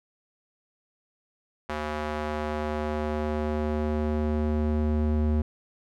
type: tone with band-pass filter sweep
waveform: square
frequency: 75.8 Hz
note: D#2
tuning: 45 cents flat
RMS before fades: -27 dBFS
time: 1.69-5.42 s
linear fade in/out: 5 ms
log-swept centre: 1100 to 170 Hz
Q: 0.71
effects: none